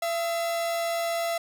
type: tone pair together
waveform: 45% pulse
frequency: 676 / 1276.1 Hz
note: E5 / D#6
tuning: +43 / +43 cents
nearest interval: major seventh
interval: 1100 cents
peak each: -26 / -38 dBFS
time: 0.02-1.38 s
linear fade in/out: 5 ms
effects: none